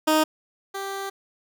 15% pulse tone pair in turn, 311.1 / 392 Hz, D#4 / G4, 0 / 0 cents, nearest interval major third, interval 400 cents, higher second, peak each -11 / -23 dBFS, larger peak first, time 0.07-0.24 / 0.74-1.1 s, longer second, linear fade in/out 10 ms, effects none

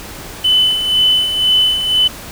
triangle tone with tremolo, 3015 Hz, F#7, 32 cents sharp, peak -5 dBFS, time 0.44-2.08 s, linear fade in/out 10 ms, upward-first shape sine, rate 2 Hz, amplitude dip 65%, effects tanh soft clip ceiling -5 dBFS + pink hiss -31 dBFS RMS until 2.31 s

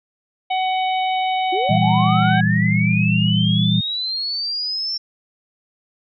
harmonic tone, 749 Hz, F#5, 21 cents sharp, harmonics 1 / 3 / 4 / 5, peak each -18 / -28 / -30 / -32 dBFS, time 0.5-2.41 s, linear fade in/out 10 ms
sine linear sweep, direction up, 337 to 5430 Hz, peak -21 dBFS, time 1.52-4.98 s, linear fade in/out 10 ms
sine chord, E diminished, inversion second, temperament equal with one note detuned, 116.54 / 164.81 / 196.79 Hz, Bb2 / E3 / G3, 0 / 0 / +7 cents, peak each -19 / -19 / -19 dBFS, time 1.69-3.81 s, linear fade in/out 10 ms
effects none

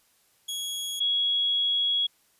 sawtooth / sine tone pair in turn, 3331 / 3331 Hz, G#7 / G#7, +4 / +4 cents, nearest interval unison, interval 0 cents, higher neither, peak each -27 / -22 dBFS, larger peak second, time 0.48-1 / 1-2.07 s, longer second, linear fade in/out 10 ms, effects white hiss -65 dBFS RMS until 2.39 s + resampled to 32000 Hz

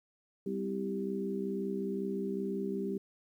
harmonic tone with a mistuned harmonic, 65.41 Hz, C2, in tune, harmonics 3 / 4 / 5 / 6, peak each -36 / -41 / -42 / -36 dBFS, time 0.46-2.98 s, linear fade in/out 5 ms, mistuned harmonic 4, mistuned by -21 cents, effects 11-bit

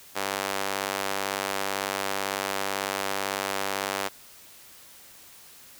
sawtooth tone with high-pass filter, 98 Hz, G2, in tune, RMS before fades -30 dBFS, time 0.15-4.09 s, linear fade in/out 20 ms, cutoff 610 Hz, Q 0.7, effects white hiss -50 dBFS RMS until 5.79 s

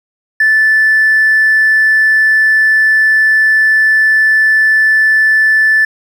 triangle tone, 1753 Hz, A6, 7 cents flat, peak -3 dBFS, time 0.4-5.85 s, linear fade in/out 5 ms, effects tanh soft clip ceiling -3 dBFS

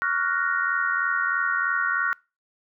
sine chord, Gb major seventh, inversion second, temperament equal with one note detuned, 1120.3 / 1396.9 / 1480 / 1864.7 Hz, Db6 / F6 / Gb6 / Bb6, +18 / 0 / 0 / 0 cents, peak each -29 / -26 / -26 / -29 dBFS, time 0.02-2.13 s, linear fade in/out 0 ms, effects noise-tail reverb RT60 0.3 s tail -25 dB re dry

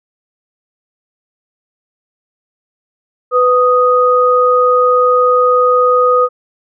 sine tone pair together, 498.9 / 1244.5 Hz, B4 / D#6, +17 / 0 cents, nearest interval octave + major third, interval 1583 cents, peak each -10 dBFS, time 3.31-6.29 s, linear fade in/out 50 ms, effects none

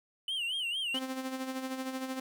triangle tone with vibrato, 2968 Hz, F#7, 5 cents sharp, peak -30 dBFS, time 0.28-0.99 s, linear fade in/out 2 ms, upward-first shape sine, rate 4.4 Hz, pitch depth 150 cents each way
sawtooth tone with tremolo, 261.6 Hz, C4, in tune, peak -29 dBFS, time 0.94-2.2 s, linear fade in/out 5 ms, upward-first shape sine, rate 13 Hz, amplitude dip 55%
effects none

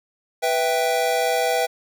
square chord, E minor, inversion second, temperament equal, 493.9 / 659.3 / 784 Hz, B4 / E5 / G5, 0 / 0 / 0 cents, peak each -24 dBFS, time 0.42-1.67 s, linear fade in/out 20 ms, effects none

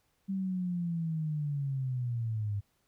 sine linear sweep, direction down, 195.3 to 99.5 Hz, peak -30 dBFS, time 0.28-2.61 s, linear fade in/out 20 ms, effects pink hiss -74 dBFS RMS until 2.87 s

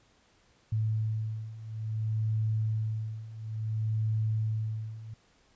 sine beating tone pair, 109.1 / 109.68 Hz, A2 / A2, -14 / -5 cents, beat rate 0.58 Hz, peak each -33 / -30 dBFS, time 0.72-5.14 s, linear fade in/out 5 ms, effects pink hiss -65 dBFS RMS until 5.55 s + resampled to 16000 Hz

